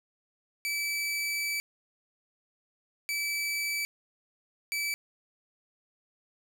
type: tone bursts at uneven times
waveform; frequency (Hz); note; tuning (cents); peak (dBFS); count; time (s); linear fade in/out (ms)
sawtooth; 2307; D7; -31; -26; 3; 0.65-1.6 / 3.09-3.85 / 4.72-4.94; 0
effects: none